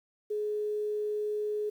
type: tone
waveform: sine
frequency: 421 Hz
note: G#4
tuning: 24 cents sharp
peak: -29 dBFS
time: 0.3-1.7 s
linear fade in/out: 10 ms
effects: 10-bit